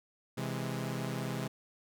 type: chord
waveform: sawtooth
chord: C augmented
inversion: none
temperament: equal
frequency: 130.81 / 164.81 / 207.7 Hz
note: C3 / E3 / G#3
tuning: 0 / 0 / 0 cents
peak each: -33 / -36 / -36 dBFS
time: 0.37-1.48 s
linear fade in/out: 10 ms
effects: none